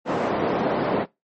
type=band-pass noise; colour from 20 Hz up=white; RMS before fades=-23 dBFS; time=0.05-1.06 s; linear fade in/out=50 ms; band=190 to 620 Hz; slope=12 dB/octave; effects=noise-tail reverb RT60 0.2 s tail -21 dB re dry + MP3 32 kbps